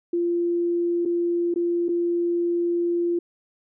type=tone with dropouts; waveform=sine; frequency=345.1 Hz; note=F4; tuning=21 cents flat; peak=-20 dBFS; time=0.13-3.19 s; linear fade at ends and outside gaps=5 ms; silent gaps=1.052-1.057 / 1.541-1.559 / 1.884-1.889 s; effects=none